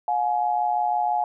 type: tone pair together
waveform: sine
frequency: 718 / 844 Hz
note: F5 / G#5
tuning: +48 / +28 cents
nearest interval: minor third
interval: 280 cents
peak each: -23 dBFS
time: 0.08-1.24 s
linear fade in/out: 2 ms
effects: none